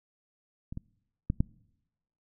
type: clicks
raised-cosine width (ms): 5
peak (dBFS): -26 / -24 / -15 / -12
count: 4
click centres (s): 0.725 / 0.774 / 1.301 / 1.405
effects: noise-tail reverb RT60 0.9 s tail -25 dB re dry